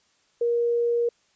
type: tone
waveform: sine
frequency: 472.7 Hz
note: A#4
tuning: 24 cents sharp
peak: -20 dBFS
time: 0.41-1.09 s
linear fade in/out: 5 ms
effects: white hiss -65 dBFS RMS until 1.35 s + resampled to 16000 Hz